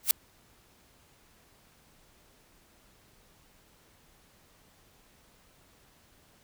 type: noise with exponential growth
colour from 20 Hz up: blue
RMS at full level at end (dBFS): -17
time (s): 0.03-0.11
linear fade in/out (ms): 1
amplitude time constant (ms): 16
effects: pink hiss -62 dBFS RMS until 6.43 s